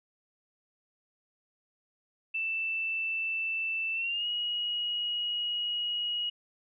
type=tone with pitch glide; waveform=sine; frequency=2657 to 2897 Hz; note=E7 to F#7; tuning=+13 to -37 cents; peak=-29 dBFS; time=2.34-6.3 s; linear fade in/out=10 ms; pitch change=+150 cents; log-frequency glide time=3.94-4.27 s; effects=none